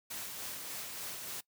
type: noise with tremolo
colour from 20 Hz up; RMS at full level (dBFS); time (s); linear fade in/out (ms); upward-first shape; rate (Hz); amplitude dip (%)
white; -41; 0.1-1.41; 10; sine; 3.4; 30
effects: noise-tail reverb RT60 0.1 s tail -21 dB re dry + high-pass 80 Hz 12 dB/octave